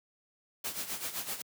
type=noise with tremolo; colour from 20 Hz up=white; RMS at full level=-35 dBFS; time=0.64-1.42 s; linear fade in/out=5 ms; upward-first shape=sine; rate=7.8 Hz; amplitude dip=70%; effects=high-pass 100 Hz 12 dB/octave